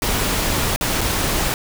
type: noise with dropouts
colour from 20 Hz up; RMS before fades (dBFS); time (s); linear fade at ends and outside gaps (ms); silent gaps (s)
pink; -20; 0.02-1.54; 1; 0.761-0.81 / 1.009-1.013
effects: none